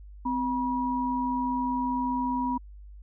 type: tone pair together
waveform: sine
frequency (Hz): 256.8 / 965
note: C4 / B5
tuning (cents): -32 / -40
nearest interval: octave + major seventh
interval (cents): 2292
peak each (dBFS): -28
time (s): 0.25-2.58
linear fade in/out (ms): 10
effects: added 50 Hz sine -43 dBFS peak until 3.02 s